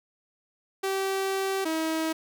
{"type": "tone pair in turn", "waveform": "sawtooth", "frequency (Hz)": [386.6, 320.2], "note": ["G4", "D#4"], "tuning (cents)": [-24, 50], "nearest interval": "minor third", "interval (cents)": 326, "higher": "first", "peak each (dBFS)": -22, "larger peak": "neither", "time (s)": [[0.83, 1.65], [1.65, 2.13]], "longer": "first", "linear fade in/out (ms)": 10, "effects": []}